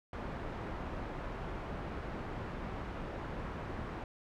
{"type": "low-pass noise", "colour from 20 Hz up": "pink", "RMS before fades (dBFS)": -41, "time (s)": [0.13, 4.04], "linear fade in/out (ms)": 2, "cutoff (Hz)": 1500, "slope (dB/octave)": 12, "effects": []}